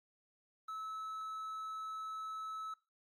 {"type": "tone", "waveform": "triangle", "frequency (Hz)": 1300, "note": "E6", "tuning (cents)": -24, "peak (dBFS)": -39, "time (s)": [0.68, 2.74], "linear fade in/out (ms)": 5, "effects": ["noise-tail reverb RT60 0.3 s tail -21 dB re dry", "Opus 32 kbps"]}